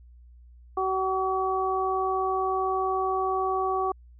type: harmonic tone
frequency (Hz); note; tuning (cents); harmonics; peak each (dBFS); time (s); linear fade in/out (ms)
378.7; F#4; +40; 1 / 2 / 3; -28 / -28 / -28; 0.77-3.92; 5
effects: added 60 Hz sine -48 dBFS peak until 4.19 s